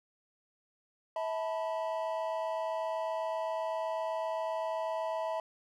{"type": "chord", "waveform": "triangle", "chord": "E suspended fourth", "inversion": "none", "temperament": "equal with one note detuned", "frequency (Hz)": [646.8, 880, 987.8], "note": ["E5", "A5", "B5"], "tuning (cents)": [-33, 0, 0], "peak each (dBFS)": [-32, -37, -37], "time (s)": [1.16, 5.4], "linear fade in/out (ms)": 2, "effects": []}